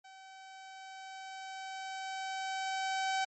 sawtooth tone with level ramp, 766 Hz, G5, 40 cents flat, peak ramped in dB -48 to -26 dBFS, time 0.04-3.25 s, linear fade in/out 10 ms, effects MP3 32 kbps

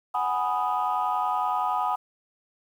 sine chord, G# minor seventh, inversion third, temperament equal, 740 / 830.6 / 987.8 / 1244.5 Hz, F#5 / G#5 / B5 / D#6, 0 / 0 / 0 / 0 cents, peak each -28 dBFS, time 0.14-1.96 s, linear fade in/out 10 ms, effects tanh soft clip ceiling -16 dBFS + 9-bit

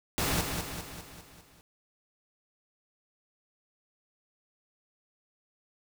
pink noise with echo, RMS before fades -29 dBFS, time 0.18-0.41 s, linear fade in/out 0 ms, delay 200 ms, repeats 6, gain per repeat -5 dB, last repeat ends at 1.61 s, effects none

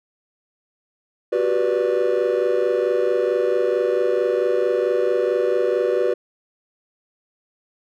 triangle chord, G major seventh, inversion third, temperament just, 367.5 / 392 / 490 / 588 Hz, F#4 / G4 / B4 / D5, -12 / 0 / -14 / +2 cents, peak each -20 / -21 / -18 / -22 dBFS, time 1.32-6.14 s, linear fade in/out 10 ms, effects tanh soft clip ceiling -9 dBFS

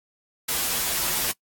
white noise with comb filter, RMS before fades -25 dBFS, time 0.48-1.32 s, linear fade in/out 10 ms, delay 9.6 ms, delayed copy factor -0.8, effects noise-tail reverb RT60 0.1 s tail -22 dB re dry + AAC 64 kbps

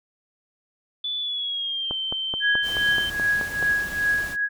sine tone with pitch glide, 3472 to 3111 Hz, A7 to G7, -24 to -14 cents, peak -25 dBFS, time 1.04-3.1 s, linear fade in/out 5 ms, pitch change -190 cents, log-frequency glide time 1.19-1.96 s
click train, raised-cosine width 1 ms, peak -17 dBFS, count 9, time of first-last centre 1.91-3.627 s, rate 4.66 Hz
sine tone with tremolo, 1661.2 Hz, G#6, in tune, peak -17 dBFS, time 2.4-4.49 s, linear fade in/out 50 ms, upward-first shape triangle, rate 2.5 Hz, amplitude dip 85%
pink noise, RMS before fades -37 dBFS, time 2.62-4.37 s, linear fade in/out 50 ms
effects none

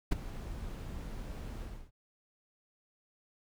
brown noise with ADSR envelope, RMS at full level -24 dBFS, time 0.11-1.91 s, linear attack 14 ms, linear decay 12 ms, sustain -17 dB, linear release 290 ms, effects none

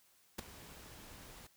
pink noise with ADSR envelope, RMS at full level -38 dBFS, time 0.38-1.47 s, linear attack 11 ms, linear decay 8 ms, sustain -16 dB, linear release 3 ms, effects white hiss -69 dBFS RMS until 1.56 s

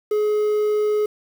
triangle tone with quantisation, 422.4 Hz, G#4, 29 cents sharp, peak -15 dBFS, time 0.11-1.06 s, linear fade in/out 5 ms, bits 7, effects none

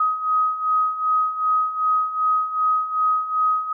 sine beating tone pair, 1258 / 1260.6 Hz, D#6 / D#6, +19 / +22 cents, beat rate 2.6 Hz, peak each -24 / -19 dBFS, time 0-3.73 s, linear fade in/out 5 ms, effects none

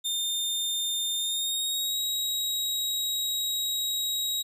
sawtooth tone with pitch glide, 3622 to 3817 Hz, A7 to A#7, +49 to +40 cents, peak -24 dBFS, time 0.04-4.43 s, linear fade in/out 20 ms, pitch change +91 cents, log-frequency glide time 1.15-1.99 s, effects none

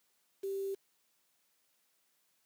sine tone with quantisation, 390.8 Hz, G4, 5 cents flat, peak -34 dBFS, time 0.43-0.75 s, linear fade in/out 10 ms, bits 9, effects white hiss -75 dBFS RMS until 2.45 s + high-pass 150 Hz 12 dB/octave

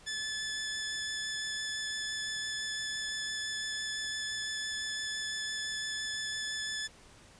15% pulse tone with vibrato, 1733 Hz, A6, 27 cents flat, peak -28 dBFS, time 0.06-6.88 s, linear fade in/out 20 ms, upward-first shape sine, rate 5.9 Hz, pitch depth 8 cents each way, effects pink hiss -57 dBFS RMS until 7.39 s + resampled to 22050 Hz

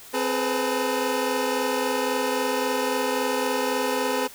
25% pulse tone cluster, 261.6 / 423.3 / 499.5 / 909 Hz, C4 / G#4 / B4 / A#5, 0 / +33 / +20 / -44 cents, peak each -25 / -24 / -23 / -30 dBFS, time 0.13-4.28 s, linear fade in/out 20 ms, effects white hiss -45 dBFS RMS until 4.34 s

